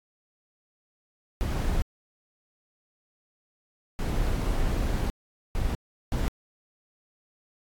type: noise bursts at uneven times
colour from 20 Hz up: brown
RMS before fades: -26 dBFS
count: 4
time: 1.41-1.82 / 3.99-5.1 / 5.55-5.75 / 6.12-6.28 s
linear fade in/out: 0 ms
effects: AAC 64 kbps